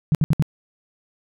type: tone bursts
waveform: sine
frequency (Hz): 153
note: D#3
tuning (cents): -29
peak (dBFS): -13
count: 4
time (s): 0.12-0.424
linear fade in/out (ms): 0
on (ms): 28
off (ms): 64
effects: none